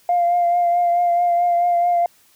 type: tone with vibrato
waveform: sine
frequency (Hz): 698.5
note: F5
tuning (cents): 0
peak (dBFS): -13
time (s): 0.09-2.06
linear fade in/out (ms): 2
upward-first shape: triangle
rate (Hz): 4.6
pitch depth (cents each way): 26
effects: tanh soft clip ceiling -10 dBFS + white hiss -55 dBFS RMS until 2.35 s